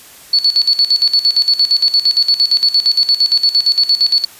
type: tone with tremolo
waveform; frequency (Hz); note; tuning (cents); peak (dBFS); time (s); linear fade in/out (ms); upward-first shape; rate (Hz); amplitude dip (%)
sine; 4435; C#8; 0; -7; 0.33-4.25; 5; square; 8.7; 80
effects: white hiss -39 dBFS RMS until 4.39 s + resampled to 32000 Hz